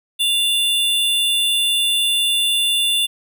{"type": "tone pair together", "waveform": "square", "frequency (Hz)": [2794, 3502], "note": ["F7", "A7"], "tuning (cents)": [0, -9], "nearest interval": "major third", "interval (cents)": 391, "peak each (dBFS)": [-22, -17], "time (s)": [0.19, 3.07], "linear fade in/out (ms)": 20, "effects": []}